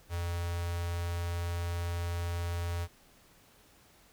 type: tone with notch filter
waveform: square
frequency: 86.2 Hz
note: F2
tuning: 22 cents flat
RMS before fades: -34 dBFS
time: 0.09-2.88 s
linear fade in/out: 50 ms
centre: 230 Hz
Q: 0.78
effects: pink hiss -61 dBFS RMS until 4.12 s